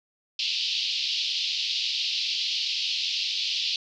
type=band-pass noise; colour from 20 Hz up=white; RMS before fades=-28 dBFS; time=0.39-3.76 s; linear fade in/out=2 ms; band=2700 to 4900 Hz; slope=48 dB/octave; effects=none